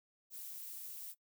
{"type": "noise with amplitude modulation", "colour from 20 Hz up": "violet", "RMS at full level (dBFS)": -44, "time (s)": [0.3, 1.15], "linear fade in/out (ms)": 50, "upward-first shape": "sine", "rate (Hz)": 270, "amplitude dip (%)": 70, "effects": ["noise-tail reverb RT60 0.1 s tail -20 dB re dry"]}